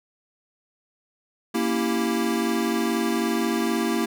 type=chord; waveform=square; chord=A# diminished seventh; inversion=none; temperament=equal; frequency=233.1 / 277.2 / 329.6 / 392 Hz; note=A#3 / C#4 / E4 / G4; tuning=0 / 0 / 0 / 0 cents; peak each=-26 / -32 / -27 / -30 dBFS; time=1.54-4.06 s; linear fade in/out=10 ms; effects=none